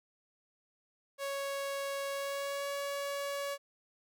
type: tone with pitch glide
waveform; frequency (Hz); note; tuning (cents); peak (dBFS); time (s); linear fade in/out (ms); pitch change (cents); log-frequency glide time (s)
sawtooth; 555 to 563.4; C#5 to C#5; +2 to +28; -31; 1.18-3.58; 50; +26; 2.1-2.72
effects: none